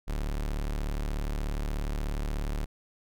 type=tone; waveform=40% pulse; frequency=36.71 Hz; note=D1; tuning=in tune; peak=-28 dBFS; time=0.07-2.66 s; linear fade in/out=20 ms; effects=none